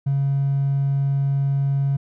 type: tone with hard clipping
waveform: triangle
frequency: 138.59 Hz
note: C#3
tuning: in tune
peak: -18 dBFS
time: 0.06-1.97 s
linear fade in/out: 10 ms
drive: 4 dB
effects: none